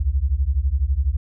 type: beating tone pair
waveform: sine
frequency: 62.2 / 74.2 Hz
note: B1 / D2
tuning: +13 / +18 cents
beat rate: 12 Hz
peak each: -20 dBFS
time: 0-1.17 s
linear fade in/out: 10 ms
effects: none